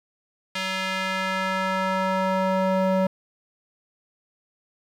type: tone with band-pass filter sweep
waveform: square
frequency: 188.9 Hz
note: F#3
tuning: 36 cents sharp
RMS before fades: -24 dBFS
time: 0.55-3.07 s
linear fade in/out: 5 ms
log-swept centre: 2800 to 540 Hz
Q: 1.1
effects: 9-bit